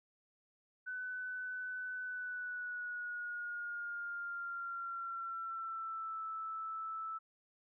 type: tone with pitch glide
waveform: sine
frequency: 1502 to 1315.1 Hz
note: F#6 to E6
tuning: +26 to -4 cents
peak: -39 dBFS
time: 0.86-7.19 s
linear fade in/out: 20 ms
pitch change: -230 cents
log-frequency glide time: 2-6.23 s
effects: none